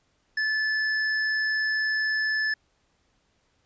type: tone with hard clipping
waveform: sine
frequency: 1738 Hz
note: A6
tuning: 22 cents flat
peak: -25 dBFS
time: 0.37-2.54 s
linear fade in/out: 5 ms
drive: 11 dB
effects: pink hiss -69 dBFS RMS until 3.65 s + resampled to 16000 Hz